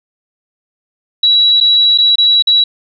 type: tone with dropouts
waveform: sine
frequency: 3904 Hz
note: B7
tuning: 21 cents flat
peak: -6 dBFS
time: 1.23-2.64 s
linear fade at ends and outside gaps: 5 ms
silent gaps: 1.603-1.609 / 1.977-1.984 / 2.157-2.182 / 2.424-2.471 s
effects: none